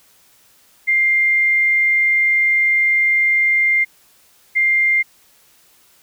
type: tone pair in turn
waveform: sine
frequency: 2100 / 2100 Hz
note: C7 / C7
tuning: +6 / +6 cents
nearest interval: unison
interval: 0 cents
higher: neither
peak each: -12 dBFS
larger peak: neither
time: 0.87-3.85 / 4.55-5.03 s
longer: first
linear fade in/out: 20 ms
effects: white hiss -53 dBFS RMS until 6.02 s